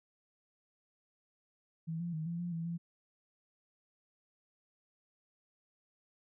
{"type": "tone with pitch steps", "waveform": "sine", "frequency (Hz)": [162.8, 172.1, 157.4, 169.8, 174.6, 165.4, 169.7], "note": ["E3", "F3", "D#3", "F3", "F3", "E3", "F3"], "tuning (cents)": [-21, -25, 20, -48, 0, 6, -49], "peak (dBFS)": -35, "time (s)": [1.87, 2.78], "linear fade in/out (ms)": 20, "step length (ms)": 130, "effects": []}